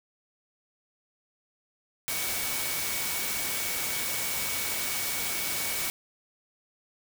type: tone in noise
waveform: sine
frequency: 2249 Hz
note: C#7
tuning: 24 cents sharp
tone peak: -38 dBFS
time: 2.08-5.9 s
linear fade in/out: 0 ms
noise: white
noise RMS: -31 dBFS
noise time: 2.08-5.9 s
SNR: -10 dB
effects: none